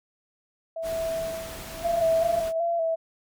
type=tone with tremolo; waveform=sine; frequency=655 Hz; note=E5; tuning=11 cents flat; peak=-25 dBFS; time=0.76-2.56 s; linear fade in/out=5 ms; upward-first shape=sine; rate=0.86 Hz; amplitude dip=90%
type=noise; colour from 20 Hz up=pink; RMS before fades=-39 dBFS; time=0.82-2.53 s; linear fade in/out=50 ms
type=tone with vibrato; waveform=sine; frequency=667 Hz; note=E5; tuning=20 cents sharp; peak=-22 dBFS; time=1.83-2.96 s; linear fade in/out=20 ms; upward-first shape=square; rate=2.6 Hz; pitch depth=34 cents each way
effects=MP3 96 kbps